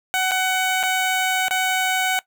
15% pulse tone with dropouts, 749 Hz, F#5, 21 cents sharp, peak -12 dBFS, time 0.14-2.19 s, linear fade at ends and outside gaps 0 ms, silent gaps 0.311-0.317 / 0.83-0.835 / 1.483-1.509 s, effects noise-tail reverb RT60 0.1 s tail -19 dB re dry

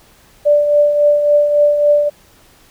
sine tone with tremolo, 587.3 Hz, D5, in tune, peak -6 dBFS, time 0.45-2.1 s, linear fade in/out 20 ms, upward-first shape triangle, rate 3.6 Hz, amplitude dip 55%, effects pink hiss -48 dBFS RMS until 2.7 s

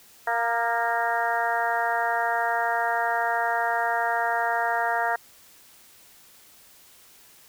harmonic tone with a mistuned harmonic, 232.6 Hz, A#3, 4 cents flat, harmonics 2 / 3 / 4 / 5 / 6 / 7 / 8, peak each -35 / -26 / -28 / -36 / -31 / -31 / -31 dBFS, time 0.27-5.16 s, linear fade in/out 5 ms, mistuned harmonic 5, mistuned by +39 cents, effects white hiss -53 dBFS RMS until 7.48 s

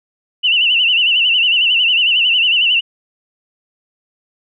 sine tone with vibrato, 2846 Hz, F7, 32 cents sharp, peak -10 dBFS, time 0.43-2.81 s, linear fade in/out 20 ms, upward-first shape sine, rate 11 Hz, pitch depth 110 cents each way, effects none

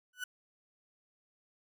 35% pulse tone with exponential growth, 1486 Hz, F#6, 7 cents sharp, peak -31 dBFS, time 0.13-0.24 s, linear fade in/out 5 ms, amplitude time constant 22 ms, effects none

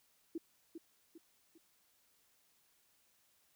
sine tone with echo, 329.6 Hz, E4, in tune, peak -37 dBFS, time 0.35-0.38 s, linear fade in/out 5 ms, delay 400 ms, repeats 3, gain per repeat -7 dB, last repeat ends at 1.58 s, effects white hiss -73 dBFS RMS until 3.55 s

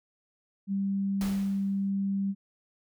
sine tone, 196.6 Hz, G3, 5 cents sharp, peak -26 dBFS, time 0.67-2.35 s, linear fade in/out 50 ms
pink noise with exponential decay, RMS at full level -37 dBFS, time 1.21-1.9 s, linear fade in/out 1 ms, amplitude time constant 150 ms
effects none

